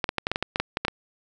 clicks, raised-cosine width 0.3 ms, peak -8 dBFS, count 12, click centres 0.042 / 0.091 / 0.183 / 0.269 / 0.316 / 0.359 / 0.426 / 0.559 / 0.6 / 0.771 / 0.85 / 0.882 s, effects none

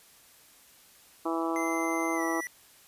harmonic tone, 164.7 Hz, E3, 1 cent flat, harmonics 2 / 3 / 4 / 5 / 6 / 7 / 8, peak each -30 / -38 / -36 / -37 / -37 / -36 / -42 dBFS, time 1.25-2.41 s, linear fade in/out 10 ms
square tone with pitch glide, 2071 to 1957 Hz, C7 to B6, -18 to -16 cents, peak -35 dBFS, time 1.56-2.47 s, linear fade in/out 0 ms, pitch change -98 cents, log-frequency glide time 2.15-2.21 s
effects white hiss -57 dBFS RMS until 2.87 s + resampled to 32000 Hz

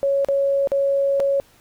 sine tone with dropouts, 554.4 Hz, C#5, in tune, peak -16 dBFS, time 0.03-1.4 s, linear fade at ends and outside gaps 0 ms, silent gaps 0.247-0.286 / 0.673-0.718 / 1.198-1.202 s, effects pink hiss -54 dBFS RMS until 1.6 s

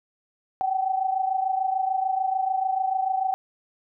sine tone pair together, 757.2 / 784 Hz, F#5 / G5, +40 / 0 cents, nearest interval minor second, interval 60 cents, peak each -23 / -28 dBFS, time 0.61-3.34 s, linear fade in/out 0 ms, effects none

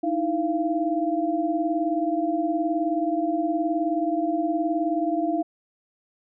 sine tone cluster, 307.2 / 326.2 / 687 Hz, D#4 / E4 / F5, -22 / -18 / -29 cents, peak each -26 dBFS, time 0.03-5.43 s, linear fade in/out 10 ms, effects none

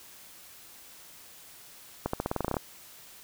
accelerating click train, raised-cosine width 1 ms, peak -14 dBFS, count 12, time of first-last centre 2.06-2.568 s, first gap 74 ms, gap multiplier 0.9, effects white hiss -51 dBFS RMS until 3.23 s

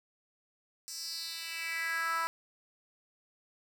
10% pulse tone with high-pass filter sweep, 329.6 Hz, E4, in tune, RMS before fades -36 dBFS, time 0.88-2.27 s, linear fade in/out 0 ms, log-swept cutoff 6400 to 1100 Hz, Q 3.6, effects none

